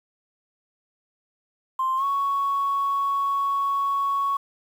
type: tone with pitch glide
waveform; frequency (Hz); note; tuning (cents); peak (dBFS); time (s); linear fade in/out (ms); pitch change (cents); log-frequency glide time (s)
sine; 1050 to 1111.8; C6 to C#6; +6 to +5; -20; 1.79-4.37; 5; +99; 1.97-2.04
effects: tanh soft clip ceiling -16 dBFS + 8-bit